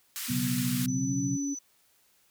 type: band-pass noise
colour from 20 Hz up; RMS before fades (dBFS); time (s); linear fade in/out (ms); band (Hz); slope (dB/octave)
white; -36; 0.16-0.86; 0; 1300 to 16000; 24
type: tone with pitch glide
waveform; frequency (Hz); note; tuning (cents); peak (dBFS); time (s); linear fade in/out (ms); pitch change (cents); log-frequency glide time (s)
sine; 245.5 to 280.4; B3 to C#4; -10 to +20; -29; 0.28-1.55; 20; +230; 0.78-1.21
type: chord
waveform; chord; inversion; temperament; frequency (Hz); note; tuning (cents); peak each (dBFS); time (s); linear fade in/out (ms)
sine; B suspended second; none; equal with one note detuned; 124.98 / 138.59 / 185; B2 / C#3 / F#3; +21 / 0 / 0; -34; 0.3-1.37; 5
type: tone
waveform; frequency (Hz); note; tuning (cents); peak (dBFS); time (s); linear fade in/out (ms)
sine; 5990; F#8; +20; -36; 0.88-1.59; 5
effects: white hiss -66 dBFS RMS until 2.3 s